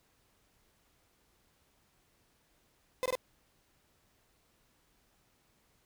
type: tone bursts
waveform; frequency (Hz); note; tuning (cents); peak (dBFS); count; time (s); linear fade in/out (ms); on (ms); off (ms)
35% pulse; 510; C5; -44; -28; 3; 3.03-3.153; 0; 27; 21
effects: pink hiss -71 dBFS RMS until 5.85 s

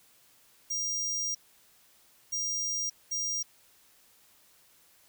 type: tone bursts at uneven times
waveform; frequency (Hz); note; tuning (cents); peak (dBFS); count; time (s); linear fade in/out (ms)
square; 5700; F8; +34; -30; 3; 0.7-1.35 / 2.32-2.9 / 3.11-3.43; 10
effects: white hiss -62 dBFS RMS until 5.08 s

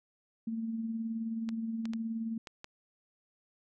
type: tone with tremolo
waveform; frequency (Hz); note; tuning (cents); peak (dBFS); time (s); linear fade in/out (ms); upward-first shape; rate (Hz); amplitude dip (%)
sine; 225.7; A3; +44; -31; 0.47-2.38; 5; sine; 19; 40
type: clicks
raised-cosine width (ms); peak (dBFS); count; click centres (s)
0.2; -26; 5; 1.49 / 1.855 / 1.935 / 2.472 / 2.644
effects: none

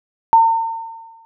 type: tone with exponential decay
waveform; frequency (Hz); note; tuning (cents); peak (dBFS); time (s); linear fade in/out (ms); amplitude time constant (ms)
sine; 908; A#5; -46; -5; 0.33-1.25; 0; 200
effects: none

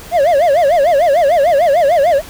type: tone with vibrato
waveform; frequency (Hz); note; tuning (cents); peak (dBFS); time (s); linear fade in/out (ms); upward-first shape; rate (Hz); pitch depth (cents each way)
triangle; 622.3; D#5; 0; -6; 0.11-2.22; 50; sine; 6.7; 240
effects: pink hiss -34 dBFS RMS until 2.29 s

